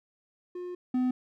triangle tone pair in turn, 357.6 / 252.9 Hz, F4 / B3, +41 / +41 cents, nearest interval tritone, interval 600 cents, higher first, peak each -33 / -22 dBFS, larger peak second, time 0.55-0.75 / 0.94-1.11 s, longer first, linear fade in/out 5 ms, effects none

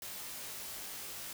white noise with comb filter, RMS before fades -44 dBFS, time 0.02-1.33 s, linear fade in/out 2 ms, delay 20 ms, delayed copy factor +0.6, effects none

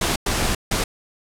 pink noise bursts at uneven times, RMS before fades -21 dBFS, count 3, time 0.01-0.16 / 0.26-0.55 / 0.71-0.84 s, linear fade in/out 5 ms, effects low-pass 11000 Hz 12 dB/octave

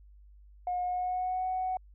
sine tone with pitch glide, 720 to 743.7 Hz, F#5 to F#5, -47 to +9 cents, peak -28 dBFS, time 0.67-1.77 s, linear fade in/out 2 ms, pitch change +56 cents, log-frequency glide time 0.83-1.46 s, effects tanh soft clip ceiling -24 dBFS + added 50 Hz sine -52 dBFS peak until 1.94 s

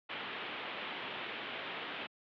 white low-pass noise, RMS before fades -42 dBFS, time 0.09-2.07 s, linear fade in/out 10 ms, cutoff 3400 Hz, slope 48 dB/octave, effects high-pass 200 Hz 12 dB/octave

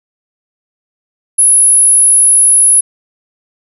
sine tone, 10548 Hz, E9, in tune, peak -4 dBFS, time 1.38-2.81 s, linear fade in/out 10 ms, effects none

